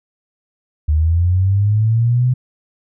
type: linear sweep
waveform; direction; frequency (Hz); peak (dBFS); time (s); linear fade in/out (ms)
sine; up; 74.2 to 128.1; -11; 0.88-2.34; 10
effects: none